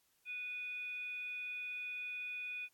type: tone with frequency modulation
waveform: sine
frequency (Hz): 2471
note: D#7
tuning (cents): -13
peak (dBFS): -40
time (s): 0.25-2.69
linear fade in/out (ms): 50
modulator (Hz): 997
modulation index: 0.24
effects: white hiss -75 dBFS RMS until 2.73 s + AAC 64 kbps